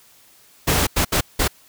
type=noise bursts at uneven times; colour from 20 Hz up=pink; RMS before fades=-18 dBFS; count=4; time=0.67-0.87 / 0.96-1.05 / 1.12-1.21 / 1.39-1.48 s; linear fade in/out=10 ms; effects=white hiss -52 dBFS RMS until 1.68 s